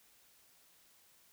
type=silence; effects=white hiss -66 dBFS RMS until 1.32 s